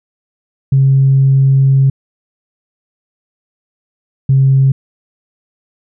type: tone pair in turn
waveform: sine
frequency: 135.4 / 134.78 Hz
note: C#3 / C#3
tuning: -40 / -48 cents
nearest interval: unison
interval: 8 cents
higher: first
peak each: -5 dBFS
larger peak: neither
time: 0.72-1.9 / 4.29-4.72 s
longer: first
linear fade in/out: 5 ms
effects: tanh soft clip ceiling -1 dBFS